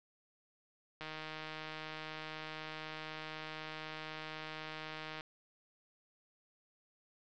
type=click train; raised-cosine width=0.3 ms; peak=-28 dBFS; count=656; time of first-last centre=1.01-5.209 s; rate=156 Hz; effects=resampled to 16000 Hz + 9-bit